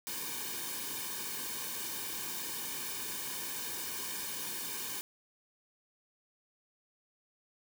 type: noise with comb filter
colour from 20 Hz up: white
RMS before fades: -39 dBFS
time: 0.07-5.01 s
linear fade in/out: 0 ms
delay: 1.5 ms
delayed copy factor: -1
effects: none